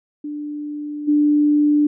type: tone with level steps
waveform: sine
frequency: 295.7 Hz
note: D4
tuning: 12 cents sharp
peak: -25 / -12 dBFS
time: 0.24-1.87 s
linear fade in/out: 5 ms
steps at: 1.07 s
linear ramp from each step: 20 ms
effects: none